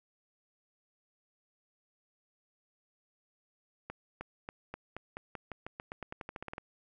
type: accelerating click train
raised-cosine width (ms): 0.5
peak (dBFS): -25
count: 20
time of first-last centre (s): 3.9-6.581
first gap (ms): 310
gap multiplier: 0.9
effects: none